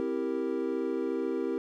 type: chord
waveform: triangle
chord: C dominant seventh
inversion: none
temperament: equal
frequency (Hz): 261.6 / 329.6 / 392 / 466.2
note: C4 / E4 / G4 / Bb4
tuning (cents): 0 / 0 / 0 / 0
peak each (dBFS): -33 / -32 / -31 / -33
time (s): 0-1.58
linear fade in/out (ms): 0
effects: none